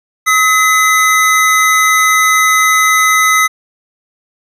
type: tone pair together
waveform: square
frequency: 1275 / 2024 Hz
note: D#6 / B6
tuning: +42 / +42 cents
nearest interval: minor sixth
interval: 800 cents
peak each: -11 dBFS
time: 0.26-3.48 s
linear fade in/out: 20 ms
effects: resampled to 32000 Hz